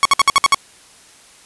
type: tone bursts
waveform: sawtooth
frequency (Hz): 1108.7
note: C#6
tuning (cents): 0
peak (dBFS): -4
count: 7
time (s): 0.03-0.545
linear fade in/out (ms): 0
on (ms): 23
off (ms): 59
effects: white hiss -46 dBFS RMS until 1.45 s + resampled to 24000 Hz